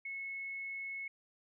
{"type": "tone", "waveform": "sine", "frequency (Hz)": 2191, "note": "C#7", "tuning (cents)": -21, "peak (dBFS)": -39, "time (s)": [0.05, 1.08], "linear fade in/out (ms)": 5, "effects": []}